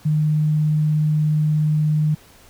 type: tone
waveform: sine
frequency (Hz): 152.8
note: D#3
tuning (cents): -31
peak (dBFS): -15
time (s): 0.05-2.15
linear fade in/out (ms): 10
effects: pink hiss -49 dBFS RMS until 2.49 s